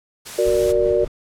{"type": "noise", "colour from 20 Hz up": "white", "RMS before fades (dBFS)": -33, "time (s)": [0.25, 0.73], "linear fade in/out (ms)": 20}
{"type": "chord", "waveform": "sine", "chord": "Gb augmented", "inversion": "none", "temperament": "equal", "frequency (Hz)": [370, 466.2, 587.3], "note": ["Gb4", "Bb4", "D5"], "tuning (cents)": [0, 0, 0], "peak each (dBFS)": -19, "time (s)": [0.38, 1.05], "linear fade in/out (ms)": 10}
{"type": "noise with tremolo", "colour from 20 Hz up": "brown", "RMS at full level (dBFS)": -30, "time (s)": [0.45, 1.08], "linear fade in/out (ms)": 5, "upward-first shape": "triangle", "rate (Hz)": 5.2, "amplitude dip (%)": 45}
{"effects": ["low-pass 11000 Hz 12 dB/octave"]}